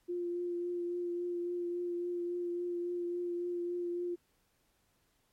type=tone with vibrato; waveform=sine; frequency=350 Hz; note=F4; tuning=4 cents sharp; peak=-33 dBFS; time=0.08-4.16 s; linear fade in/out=20 ms; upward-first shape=triangle; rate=3.6 Hz; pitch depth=18 cents each way; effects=pink hiss -74 dBFS RMS until 5.32 s + MP3 64 kbps